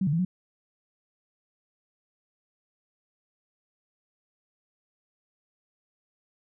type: tone with pitch steps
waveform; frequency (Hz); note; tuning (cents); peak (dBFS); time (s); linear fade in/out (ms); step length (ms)
sine; 190.4 / 144.4 / 165.3 / 183.1; F#3 / D3 / E3 / F#3; +50 / -29 / +5 / -18; -22; 0.01-0.25; 5; 60
effects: none